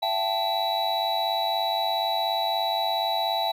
triangle tone cluster, 671 / 768 / 872 / 3922 Hz, E5 / G5 / A5 / B7, +31 / -36 / -16 / -13 cents, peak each -27 dBFS, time 0.02-3.52 s, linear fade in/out 10 ms, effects none

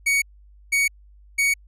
45% pulse tone bursts, 2238 Hz, C#7, 16 cents sharp, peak -17 dBFS, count 3, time 0.06-1.54 s, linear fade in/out 10 ms, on 160 ms, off 500 ms, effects added 50 Hz sine -47 dBFS peak until 1.67 s + resampled to 32000 Hz

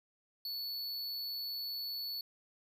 square tone, 4435 Hz, C#8, in tune, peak -38 dBFS, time 0.45-2.21 s, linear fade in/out 2 ms, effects none

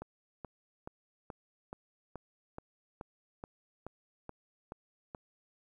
click train, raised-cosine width 1 ms, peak -28 dBFS, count 13, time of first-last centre 0.02-5.148 s, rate 2.34 Hz, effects 11-bit

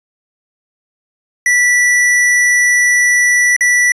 square tone with dropouts, 1961 Hz, B6, 13 cents flat, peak -9 dBFS, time 1.46-3.92 s, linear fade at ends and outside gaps 2 ms, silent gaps 3.564-3.608 s, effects resampled to 22050 Hz

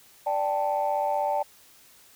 sine chord, D suspended fourth, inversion none, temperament equal, 587.3 / 784 / 880 Hz, D5 / G5 / A5, 0 / 0 / 0 cents, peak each -27 dBFS, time 0.26-1.43 s, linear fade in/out 10 ms, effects tanh soft clip ceiling -16 dBFS + white hiss -55 dBFS RMS until 2.15 s

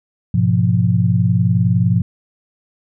sine chord, F diminished, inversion first, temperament equal, 103.83 / 123.47 / 174.61 Hz, Ab2 / Cb3 / F3, 0 / 0 / 0 cents, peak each -16 dBFS, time 0.34-2.02 s, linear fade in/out 5 ms, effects none

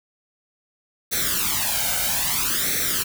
white noise with flanger, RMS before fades -23 dBFS, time 1.11-3.04 s, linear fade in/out 20 ms, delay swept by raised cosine 0.5 to 1.37 ms, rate 0.61 Hz, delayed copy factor +0.8, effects none

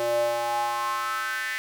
square tone with high-pass filter sweep, 118.4 Hz, A#2, 27 cents sharp, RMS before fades -27 dBFS, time 0-1.58 s, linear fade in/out 0 ms, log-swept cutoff 500 to 1900 Hz, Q 5.5, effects none

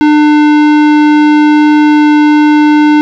sine tone with tanh clipping, 299.9 Hz, D4, 36 cents sharp, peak -5 dBFS, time 0.01-3.01 s, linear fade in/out 0 ms, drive 18 dB, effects none

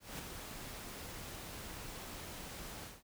pink noise with ADSR envelope, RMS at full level -43 dBFS, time 0-3.03 s, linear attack 190 ms, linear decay 6 ms, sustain -4 dB, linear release 200 ms, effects none

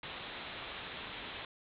white low-pass noise, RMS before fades -45 dBFS, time 0.03-1.45 s, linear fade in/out 2 ms, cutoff 3900 Hz, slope 96 dB/octave, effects none

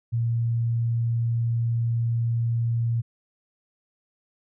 sine tone, 116.54 Hz, A#2, in tune, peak -21 dBFS, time 0.12-3.02 s, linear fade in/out 20 ms, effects none

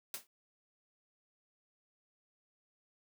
white noise with exponential decay, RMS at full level -37 dBFS, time 0.14-0.27 s, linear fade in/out 1 ms, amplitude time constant 27 ms, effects high-pass 150 Hz 12 dB/octave

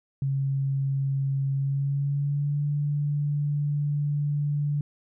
sine tone with pitch glide, 136.9 to 145.88 Hz, C#3 to D3, -21 to -11 cents, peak -23 dBFS, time 0.22-4.81 s, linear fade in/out 2 ms, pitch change +110 cents, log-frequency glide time 1.53-2.64 s, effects none

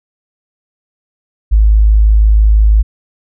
sine tone, 53 Hz, G#1, 36 cents sharp, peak -4 dBFS, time 1.51-2.83 s, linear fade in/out 20 ms, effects none

